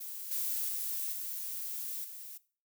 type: noise with level steps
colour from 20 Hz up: violet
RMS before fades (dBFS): -42 / -34 / -36 / -39 / -46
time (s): 0-2.38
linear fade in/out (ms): 10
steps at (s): 0.31 / 0.68 / 1.12 / 2.04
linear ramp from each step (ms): 5
effects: noise-tail reverb RT60 0.4 s tail -19 dB re dry